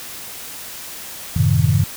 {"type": "chord", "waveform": "sine", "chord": "F# diminished seventh", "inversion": "none", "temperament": "equal", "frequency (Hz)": [92.5, 110, 130.81, 155.56], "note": ["F#2", "A2", "C3", "Eb3"], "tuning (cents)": [0, 0, 0, 0], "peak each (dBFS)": -18, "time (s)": [1.36, 1.84], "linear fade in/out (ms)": 5, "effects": ["white hiss -33 dBFS RMS until 1.96 s"]}